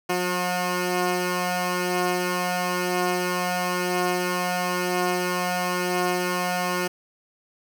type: tone pair together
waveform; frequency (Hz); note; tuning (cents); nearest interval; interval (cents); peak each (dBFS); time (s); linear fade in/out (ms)
10% pulse; 179.5 / 360; F3 / F#4; +48 / -47; octave; 1205; -17 / -18; 0.09-6.88; 10
effects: none